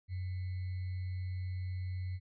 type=tone with sample-and-hold; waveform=sine; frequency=92 Hz; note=F#2; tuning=9 cents flat; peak=-35 dBFS; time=0.08-2.2 s; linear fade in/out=50 ms; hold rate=2100 Hz; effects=resampled to 11025 Hz